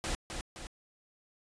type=noise with echo; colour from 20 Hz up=pink; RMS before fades=-34 dBFS; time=0.04-0.15 s; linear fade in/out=0 ms; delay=260 ms; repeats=2; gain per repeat=-5 dB; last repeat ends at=0.67 s; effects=resampled to 22050 Hz